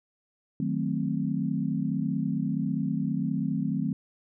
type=chord; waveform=sine; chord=D# diminished seventh; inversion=none; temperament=equal; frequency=155.56 / 185 / 220 / 261.6 Hz; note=D#3 / F#3 / A3 / C4; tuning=0 / 0 / 0 / 0 cents; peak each=-31 dBFS; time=0.6-3.93 s; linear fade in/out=2 ms; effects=none